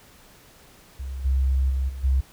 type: tone with level steps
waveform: sine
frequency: 66.3 Hz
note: C2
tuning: 23 cents sharp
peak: -29 / -18 / -21 / -31 / -17 dBFS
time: 0.99-2.21 s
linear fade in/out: 10 ms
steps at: 1.24 / 1.69 / 1.88 / 2.03 s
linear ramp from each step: 20 ms
effects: pink hiss -52 dBFS RMS until 2.32 s